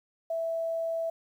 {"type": "tone", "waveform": "sine", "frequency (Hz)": 659, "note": "E5", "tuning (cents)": -1, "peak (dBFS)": -28, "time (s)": [0.3, 1.1], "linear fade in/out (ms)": 5, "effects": ["10-bit"]}